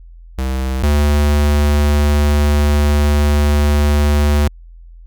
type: tone pair in turn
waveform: square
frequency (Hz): 65.41 / 73.42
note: C2 / D2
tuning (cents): 0 / 0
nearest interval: major second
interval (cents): 200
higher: second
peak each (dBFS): -17 / -11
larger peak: second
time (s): 0.38-0.83 / 0.83-4.48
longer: second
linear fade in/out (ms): 5
effects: added 42 Hz sine -35 dBFS peak until 5.06 s